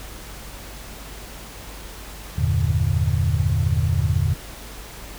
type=chord; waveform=sine; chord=E half-diminished seventh; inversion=none; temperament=equal; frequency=82.41 / 98 / 116.54 / 146.83 Hz; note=E2 / G2 / Bb2 / D3; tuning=0 / 0 / 0 / 0 cents; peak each=-21 / -24 / -23 / -24 dBFS; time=2.38-4.34 s; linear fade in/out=5 ms; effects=added 50 Hz sine -39 dBFS peak until 5.18 s + pink hiss -39 dBFS RMS until 5.18 s